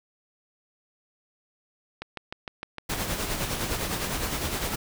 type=click train; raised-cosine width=0.3 ms; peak=-18 dBFS; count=7; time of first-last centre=2.02-2.936 s; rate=6.55 Hz
type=noise with tremolo; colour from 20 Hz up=pink; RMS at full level=-28 dBFS; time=2.89-4.76 s; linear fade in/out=10 ms; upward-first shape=sine; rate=9.8 Hz; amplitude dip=45%
effects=none